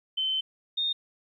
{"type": "tone pair in turn", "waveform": "sine", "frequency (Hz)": [3072, 3671], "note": ["G7", "A#7"], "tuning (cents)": [-36, -27], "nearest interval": "minor third", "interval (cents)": 309, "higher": "second", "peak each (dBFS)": -25, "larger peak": "neither", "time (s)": [[0.17, 0.41], [0.77, 0.93]], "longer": "first", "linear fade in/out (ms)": 10, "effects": ["11-bit"]}